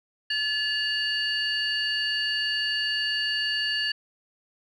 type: tone cluster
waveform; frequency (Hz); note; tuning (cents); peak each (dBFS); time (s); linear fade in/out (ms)
sine; 1722 / 2840 / 4513; A6 / F7 / C#8; -38 / +28 / +30; -28; 0.3-3.92; 5
effects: tanh soft clip ceiling -16 dBFS